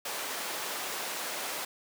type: high-pass noise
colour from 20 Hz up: pink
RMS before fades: -36 dBFS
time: 0.05-1.65 s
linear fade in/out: 5 ms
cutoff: 520 Hz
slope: 12 dB/octave
effects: none